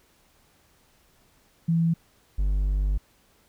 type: tone pair in turn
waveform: sine / triangle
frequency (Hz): 166 / 49.35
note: E3 / G1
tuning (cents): +12 / +12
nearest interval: octave + major sixth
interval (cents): 2100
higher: first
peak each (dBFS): -19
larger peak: neither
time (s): 1.68-1.94 / 2.38-2.98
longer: second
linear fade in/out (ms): 10
effects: pink hiss -62 dBFS RMS until 3.48 s